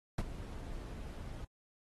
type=noise with ADSR envelope; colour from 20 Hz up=brown; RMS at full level=-30 dBFS; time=0.18-1.45 s; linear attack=3 ms; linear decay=40 ms; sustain=-14 dB; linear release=8 ms; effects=AAC 32 kbps